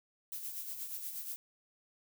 violet noise with tremolo, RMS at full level -40 dBFS, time 0.32-1.36 s, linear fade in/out 0 ms, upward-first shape sine, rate 8.4 Hz, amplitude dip 50%, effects none

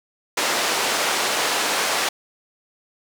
pink band-pass noise, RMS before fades -22 dBFS, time 0.37-2.09 s, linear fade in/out 5 ms, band 530 to 8500 Hz, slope 12 dB/octave, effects none

